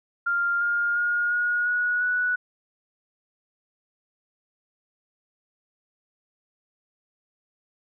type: tone with pitch steps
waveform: sine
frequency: 1396.9 / 1412.3 / 1427.9 / 1443.7 / 1459.6 / 1475.7 Hz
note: F6 / F6 / F6 / F#6 / F#6 / F#6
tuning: 0 / +19 / +38 / -43 / -24 / -5 cents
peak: -21 dBFS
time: 0.26-2.36 s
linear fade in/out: 10 ms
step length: 350 ms
effects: none